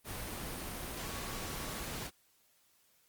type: tone in noise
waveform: sine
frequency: 1119 Hz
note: C#6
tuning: 16 cents sharp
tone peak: -52 dBFS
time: 1-1.87 s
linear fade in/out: 50 ms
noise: pink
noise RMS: -41 dBFS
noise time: 0.04-2.11 s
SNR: -14 dB
effects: white hiss -70 dBFS RMS until 3.08 s + Opus 32 kbps